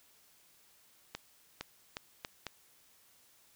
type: accelerating click train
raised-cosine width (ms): 0.2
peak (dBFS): -21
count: 5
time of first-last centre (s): 1.15-2.467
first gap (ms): 460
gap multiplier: 0.78
effects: white hiss -65 dBFS RMS until 3.55 s